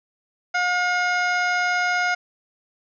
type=harmonic tone with a mistuned harmonic; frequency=717 Hz; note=F5; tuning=45 cents sharp; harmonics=1 / 2 / 3 / 4 / 5 / 6 / 7 / 8 / 9; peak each=-24 / -22 / -26 / -38 / -41 / -44 / -35 / -46 / -39 dBFS; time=0.54-2.15 s; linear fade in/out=10 ms; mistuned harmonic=6; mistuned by=-81 cents; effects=none